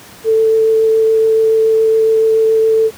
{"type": "tone with vibrato", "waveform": "sine", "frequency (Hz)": 443.3, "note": "A4", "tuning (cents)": 13, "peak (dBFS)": -8, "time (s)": [0.24, 2.91], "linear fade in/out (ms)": 50, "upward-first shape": "triangle", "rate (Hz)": 7.1, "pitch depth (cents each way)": 9, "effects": ["pink hiss -37 dBFS RMS until 2.97 s", "high-pass 100 Hz 12 dB/octave"]}